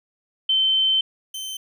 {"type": "tone pair in turn", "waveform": ["sine", "sawtooth"], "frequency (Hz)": [3088, 3088], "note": ["G7", "G7"], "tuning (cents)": [-27, -27], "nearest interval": "unison", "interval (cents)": 0, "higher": "neither", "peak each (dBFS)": [-16, -26], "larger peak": "first", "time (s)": [[0.49, 1.01], [1.34, 1.57]], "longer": "first", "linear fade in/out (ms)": 5, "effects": []}